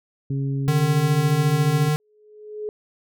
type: harmonic tone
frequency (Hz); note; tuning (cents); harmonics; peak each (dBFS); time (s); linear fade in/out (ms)
137.4; C#3; -15; 1 / 2 / 3; -22 / -30 / -37; 0.3-1.89; 5
type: tone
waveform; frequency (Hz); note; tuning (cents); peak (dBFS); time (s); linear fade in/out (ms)
square; 151.6; D#3; -45; -19; 0.68-1.96; 0
type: tone with exponential growth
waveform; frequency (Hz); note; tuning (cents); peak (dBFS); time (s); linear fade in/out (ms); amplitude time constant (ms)
sine; 423.5; G#4; +34; -24; 2-2.69; 1; 150
effects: none